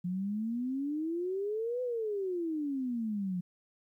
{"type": "exponential two-way sweep", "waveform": "sine", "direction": "up then down", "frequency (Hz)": [174.61, 507, 174.61], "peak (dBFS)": -31, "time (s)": [0.04, 3.41], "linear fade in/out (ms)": 10, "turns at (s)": 1.82, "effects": ["12-bit"]}